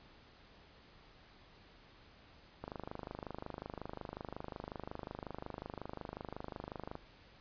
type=click train; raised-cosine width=1 ms; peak=-28 dBFS; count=111; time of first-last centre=2.64-6.954 s; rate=25.5 Hz; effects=pink hiss -61 dBFS RMS until 7.4 s + resampled to 11025 Hz